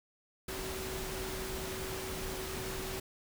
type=tone in noise; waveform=sine; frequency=378.3 Hz; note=F#4; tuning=38 cents sharp; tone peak=-42 dBFS; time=0.48-3 s; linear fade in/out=5 ms; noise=pink; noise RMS=-40 dBFS; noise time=0.48-3 s; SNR=-5 dB; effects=none